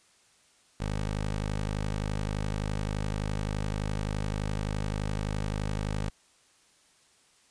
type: tone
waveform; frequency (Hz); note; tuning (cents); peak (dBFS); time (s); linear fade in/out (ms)
15% pulse; 51.7; G#1; -7; -23; 0.8-6.1; 5
effects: white hiss -63 dBFS RMS until 7.5 s + resampled to 22050 Hz